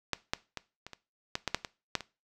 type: clicks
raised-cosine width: 0.2 ms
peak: -11 / -11 / -19 / -25 / -26 / -13 / -12 / -9 / -19 / -10 / -23 dBFS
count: 11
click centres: 0.133 / 0.335 / 0.573 / 0.866 / 0.933 / 1.354 / 1.477 / 1.546 / 1.648 / 1.953 / 2.007 s
effects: noise-tail reverb RT60 0.3 s tail -19 dB re dry